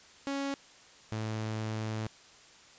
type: tone pair in turn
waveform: sawtooth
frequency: 277.2 / 109.56 Hz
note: C#4 / A2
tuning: 0 / -7 cents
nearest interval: octave + major third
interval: 1607 cents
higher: first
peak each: -28 / -29 dBFS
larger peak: first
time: 0.27-0.54 / 1.12-2.07 s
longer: second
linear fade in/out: 0 ms
effects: white hiss -56 dBFS RMS until 2.78 s + resampled to 16000 Hz